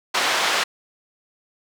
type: band-pass noise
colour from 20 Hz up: pink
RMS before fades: -21 dBFS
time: 0.14-0.64 s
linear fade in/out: 10 ms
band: 710 to 5300 Hz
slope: 12 dB/octave
effects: none